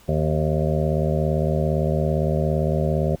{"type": "harmonic tone with a mistuned harmonic", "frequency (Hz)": 77.6, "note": "D#2", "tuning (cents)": -4, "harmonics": [1, 2, 3, 5, 6, 7, 8, 9], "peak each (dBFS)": [-25, -22, -29, -28, -33, -27, -30, -33], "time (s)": [0.08, 3.16], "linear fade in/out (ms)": 10, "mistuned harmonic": 9, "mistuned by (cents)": -34, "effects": ["pink hiss -52 dBFS RMS until 3.2 s"]}